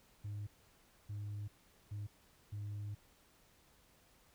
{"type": "tone bursts at uneven times", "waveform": "sine", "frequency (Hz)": 103.2, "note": "G#2", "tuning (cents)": -10, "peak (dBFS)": -38, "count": 4, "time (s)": [[0.24, 0.47], [1.09, 1.48], [1.91, 2.07], [2.52, 2.95]], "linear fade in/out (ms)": 10, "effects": ["tanh soft clip ceiling -39 dBFS", "pink hiss -68 dBFS RMS until 4.34 s"]}